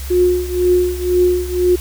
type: tone with tremolo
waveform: sine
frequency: 359.3 Hz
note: F4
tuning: 49 cents sharp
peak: -8 dBFS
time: 0.1-1.76 s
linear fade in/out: 10 ms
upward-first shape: triangle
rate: 2 Hz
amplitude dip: 90%
effects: added 67 Hz sine -24 dBFS peak until 1.8 s + white hiss -34 dBFS RMS until 1.8 s